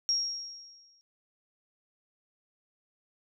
sine tone with exponential decay, 5588 Hz, F8, in tune, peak -23 dBFS, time 0.09-1.01 s, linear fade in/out 0 ms, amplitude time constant 200 ms, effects none

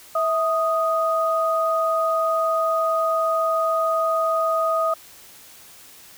sine tone pair together, 651.7 / 1244.5 Hz, E5 / D#6, -20 / 0 cents, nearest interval major seventh, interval 1120 cents, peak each -21 dBFS, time 0.15-4.94 s, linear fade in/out 5 ms, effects white hiss -46 dBFS RMS until 6.17 s

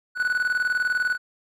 triangle tone with tremolo, 1480 Hz, F#6, in tune, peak -17 dBFS, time 0.15-1.18 s, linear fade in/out 50 ms, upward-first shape square, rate 20 Hz, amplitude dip 60%, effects none

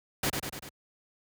pink noise with echo, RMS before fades -28 dBFS, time 0.23-0.3 s, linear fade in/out 5 ms, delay 98 ms, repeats 4, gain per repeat -4 dB, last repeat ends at 0.692 s, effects high-pass 60 Hz 12 dB/octave

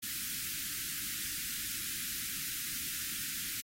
white band-stop noise, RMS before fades -38 dBFS, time 0.02-3.62 s, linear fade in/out 20 ms, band 320 to 1400 Hz, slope 48 dB/octave, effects AAC 48 kbps

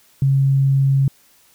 sine tone, 136.4 Hz, C#3, 28 cents flat, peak -12 dBFS, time 0.22-1.08 s, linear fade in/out 2 ms, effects white hiss -54 dBFS RMS until 1.54 s

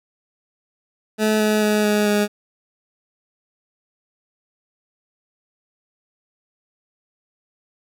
20% pulse tone with pitch steps, 215.6 / 213.5 / 211.4 / 209.3 / 207.3 Hz, A3 / G#3 / G#3 / G#3 / G#3, -35 / +48 / +31 / +14 / -3 cents, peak -11 dBFS, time 1.18-2.28 s, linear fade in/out 50 ms, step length 220 ms, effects none

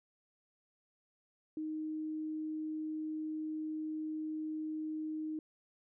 sine tone, 311.1 Hz, D#4, in tune, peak -36 dBFS, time 1.57-5.39 s, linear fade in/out 2 ms, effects none

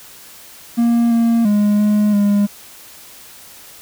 triangle tone with pitch steps, 234.7 / 231.5 / 207.2 / 209.3 / 203.8 Hz, A#3 / A#3 / G#3 / G#3 / G#3, +12 / -12 / -4 / +14 / -32 cents, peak -9 dBFS, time 0.77-2.47 s, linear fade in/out 20 ms, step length 340 ms, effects white hiss -40 dBFS RMS until 3.81 s

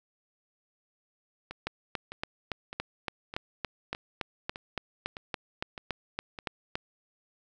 two click trains, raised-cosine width 0.3 ms, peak -23 / -15 dBFS, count 9 / 19, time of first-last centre 1.51-6.388 / 1.67-6.755 s, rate 1.64 / 3.54 Hz, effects none

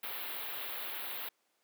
white band-stop noise, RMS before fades -40 dBFS, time 0.03-1.29 s, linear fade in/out 5 ms, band 4000 to 12000 Hz, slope 48 dB/octave, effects pink hiss -75 dBFS RMS until 1.63 s + high-pass 400 Hz 12 dB/octave

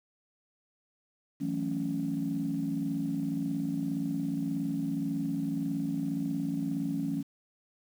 sine chord, F# minor seventh, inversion third, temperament equal with one note detuned, 163.2 / 185 / 220 / 277.2 Hz, E3 / F#3 / A3 / C#4, -17 / 0 / 0 / 0 cents, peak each -35 / -37 / -36 / -31 dBFS, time 1.4-7.23 s, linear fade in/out 20 ms, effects tanh soft clip ceiling -21 dBFS + 9-bit

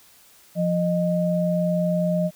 sine tone pair together, 174.61 / 616.7 Hz, F3 / D#5, 0 / -16 cents, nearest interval octave + minor seventh, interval 2184 cents, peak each -21 / -23 dBFS, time 0.55-2.31 s, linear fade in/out 50 ms, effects white hiss -53 dBFS RMS until 2.35 s

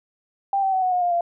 sine tone with pitch steps, 789 / 771.4 / 754.2 / 737.4 / 721 / 705 / 689.2 Hz, G5 / G5 / F#5 / F#5 / F#5 / F5 / F5, +11 / -28 / +33 / -6 / -45 / +16 / -23 cents, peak -18 dBFS, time 0.53-1.209 s, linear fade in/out 2 ms, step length 97 ms, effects none

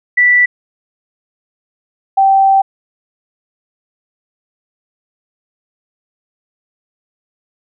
sine tone pair in turn, 1967 / 778.1 Hz, B6 / G5, -7 / -13 cents, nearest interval octave + major third, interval 1606 cents, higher first, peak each -6 dBFS, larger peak neither, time 0.17-0.46 / 2.17-2.62 s, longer second, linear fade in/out 10 ms, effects none

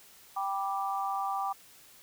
sine chord, G major, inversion none, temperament just, 784 / 980 / 1176 Hz, G5 / B5 / D6, 0 / -14 / +2 cents, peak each -32 / -38 / -34 dBFS, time 0.36-1.53 s, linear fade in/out 10 ms, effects white hiss -56 dBFS RMS until 2.02 s

